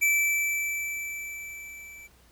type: tone with level ramp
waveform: square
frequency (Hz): 2322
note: D7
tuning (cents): -20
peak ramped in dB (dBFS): -20 to -45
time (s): 0.01-2.08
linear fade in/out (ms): 20
effects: added 60 Hz sine -60 dBFS peak until 2.31 s + pink hiss -60 dBFS RMS until 2.31 s